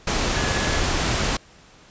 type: tone in noise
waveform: sine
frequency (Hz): 1696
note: G#6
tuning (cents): +36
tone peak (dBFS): -31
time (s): 0.36-0.8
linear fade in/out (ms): 5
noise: pink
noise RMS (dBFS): -22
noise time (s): 0.07-1.37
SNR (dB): -12
effects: pink hiss -50 dBFS RMS until 1.9 s + resampled to 16000 Hz